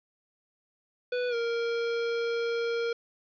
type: tone with pitch glide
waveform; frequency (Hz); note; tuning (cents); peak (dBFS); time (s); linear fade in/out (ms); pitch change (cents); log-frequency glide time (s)
square; 493.9 to 466.2; B4 to A#4; 0 to 0; -28; 1.12-2.93; 5; -100; 1.29-1.35
effects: resampled to 11025 Hz + 9-bit